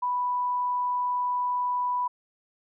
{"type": "tone", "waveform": "sine", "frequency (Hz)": 987.8, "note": "B5", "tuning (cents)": 0, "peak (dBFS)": -24, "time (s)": [0.02, 2.08], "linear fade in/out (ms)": 10, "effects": []}